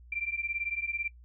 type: beating tone pair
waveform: sine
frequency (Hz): 2349 / 2367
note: D7 / D7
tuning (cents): 0 / +13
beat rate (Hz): 18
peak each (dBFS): -35 / -33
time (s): 0.12-1.08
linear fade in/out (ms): 5
effects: noise-tail reverb RT60 0.1 s tail -23 dB re dry + added 60 Hz sine -50 dBFS peak until 1.24 s